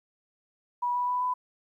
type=tone with pitch steps; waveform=sine; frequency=975 / 982.9 / 990.9 / 998.9 Hz; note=B5 / B5 / B5 / B5; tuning=-23 / -9 / +5 / +19 cents; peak=-25 dBFS; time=0.82-1.34 s; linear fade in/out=10 ms; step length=130 ms; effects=11-bit